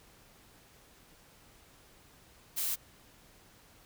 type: noise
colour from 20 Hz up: blue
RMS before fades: -33 dBFS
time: 2.56-2.76 s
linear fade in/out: 20 ms
effects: pink hiss -60 dBFS RMS until 3.85 s